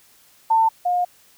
sine tone pair in turn, 896 / 713.8 Hz, A5 / F5, +31 / +38 cents, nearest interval major third, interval 393 cents, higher first, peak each -13 / -17 dBFS, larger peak first, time 0.5-0.69 / 0.85-1.05 s, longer second, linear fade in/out 10 ms, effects white hiss -54 dBFS RMS until 1.37 s

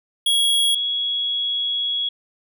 square / sine tone pair in turn, 3322 / 3339 Hz, G#7 / G#7, 0 / +9 cents, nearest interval unison, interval 9 cents, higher second, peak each -16 / -20 dBFS, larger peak first, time 0.26-0.75 / 0.75-2.09 s, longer second, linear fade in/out 5 ms, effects none

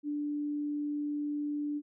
sine tone, 293.7 Hz, D4, in tune, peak -31 dBFS, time 0.03-1.82 s, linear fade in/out 50 ms, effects none

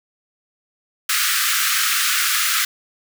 pink high-pass noise, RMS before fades -19 dBFS, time 1.09-2.65 s, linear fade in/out 5 ms, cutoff 1200 Hz, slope 96 dB/octave, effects none

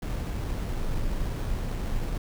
brown noise with sample-and-hold, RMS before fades -29 dBFS, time 0.02-2.18 s, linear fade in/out 5 ms, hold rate 4900 Hz, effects none

